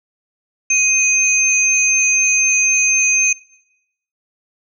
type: tone pair together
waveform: sine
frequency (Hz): 2501 / 6302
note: D#7 / G8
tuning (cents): +8 / +8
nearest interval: octave + major third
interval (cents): 1600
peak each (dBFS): -15 / -14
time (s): 0.7-3.33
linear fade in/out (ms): 5
effects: noise-tail reverb RT60 0.8 s tail -19 dB re dry